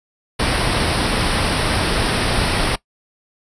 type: band-stop noise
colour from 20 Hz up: pink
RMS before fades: -18 dBFS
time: 0.39-2.76 s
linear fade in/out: 10 ms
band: 5500 to 8700 Hz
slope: 96 dB/octave
effects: noise-tail reverb RT60 0.1 s tail -20 dB re dry + resampled to 22050 Hz